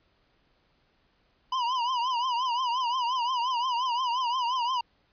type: tone with vibrato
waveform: square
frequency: 987.8 Hz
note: B5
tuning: in tune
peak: -26 dBFS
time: 1.52-4.81 s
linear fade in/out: 5 ms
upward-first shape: triangle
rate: 5.7 Hz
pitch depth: 130 cents each way
effects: pink hiss -68 dBFS RMS until 5.12 s + resampled to 11025 Hz